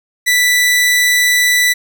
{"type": "tone", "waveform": "sawtooth", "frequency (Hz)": 1975, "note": "B6", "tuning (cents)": 0, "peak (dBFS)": -6, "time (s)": [0.26, 1.74], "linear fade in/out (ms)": 20, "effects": []}